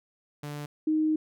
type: tone pair in turn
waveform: sawtooth / sine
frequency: 146.83 / 311.1 Hz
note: D3 / D#4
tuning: 0 / 0 cents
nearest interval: octave + minor second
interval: 1300 cents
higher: second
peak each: -31 / -22 dBFS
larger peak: second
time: 0.43-0.66 / 0.87-1.16 s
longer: second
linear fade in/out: 5 ms
effects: none